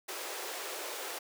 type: high-pass noise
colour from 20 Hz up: pink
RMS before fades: -40 dBFS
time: 0.08-1.19 s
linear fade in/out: 10 ms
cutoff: 350 Hz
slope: 48 dB/octave
effects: none